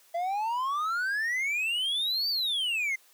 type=exponential two-way sweep; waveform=triangle; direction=up then down; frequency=668 to 4675 to 2056 Hz; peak=-25 dBFS; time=0.14-2.96 s; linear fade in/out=10 ms; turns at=2.29 s; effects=white hiss -60 dBFS RMS until 3.13 s + high-pass 400 Hz 12 dB/octave